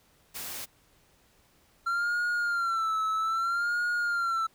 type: noise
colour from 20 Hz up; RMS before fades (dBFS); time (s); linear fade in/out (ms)
white; -38; 0.34-0.66; 20
type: tone with vibrato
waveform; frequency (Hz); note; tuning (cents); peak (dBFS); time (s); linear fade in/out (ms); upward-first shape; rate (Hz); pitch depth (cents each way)
triangle; 1366; F6; -39; -24; 1.86-4.47; 10; sine; 0.62; 85
effects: pink hiss -64 dBFS RMS until 4.54 s